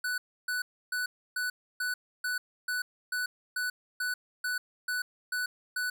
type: tone bursts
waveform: square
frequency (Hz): 1488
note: F#6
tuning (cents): +9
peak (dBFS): -30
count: 14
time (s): 0.04-5.9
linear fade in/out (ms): 5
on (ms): 140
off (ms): 300
effects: none